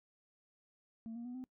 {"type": "tone with pitch steps", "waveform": "sine", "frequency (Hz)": [226, 235.7, 245.9, 256.5], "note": ["A3", "A#3", "B3", "C4"], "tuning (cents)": [47, 19, -7, -34], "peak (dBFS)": -40, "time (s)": [1.06, 1.44], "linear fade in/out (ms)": 0, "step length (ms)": 95, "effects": ["noise-tail reverb RT60 0.1 s tail -24 dB re dry", "tanh soft clip ceiling -40 dBFS"]}